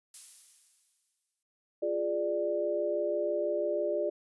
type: noise with exponential decay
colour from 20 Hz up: violet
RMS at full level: -41 dBFS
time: 0.14-1.43 s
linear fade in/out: 2 ms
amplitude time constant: 280 ms
type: chord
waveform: sine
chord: D diminished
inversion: first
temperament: equal with one note detuned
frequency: 349.2 / 415.3 / 591.4 Hz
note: F4 / Ab4 / D5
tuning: 0 / 0 / +12 cents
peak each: -34 / -34 / -30 dBFS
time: 1.82-4.1 s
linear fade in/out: 10 ms
effects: resampled to 24000 Hz